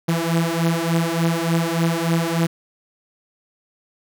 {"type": "beating tone pair", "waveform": "sawtooth", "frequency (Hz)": [164.81, 168.21], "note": ["E3", "E3"], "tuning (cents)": [0, 35], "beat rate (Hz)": 3.4, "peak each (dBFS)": -17, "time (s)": [0.08, 2.47], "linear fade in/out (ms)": 10, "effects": []}